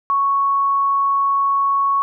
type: tone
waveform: sine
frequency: 1108.7 Hz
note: C#6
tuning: in tune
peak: -14 dBFS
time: 0.1-2.02 s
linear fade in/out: 0 ms
effects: none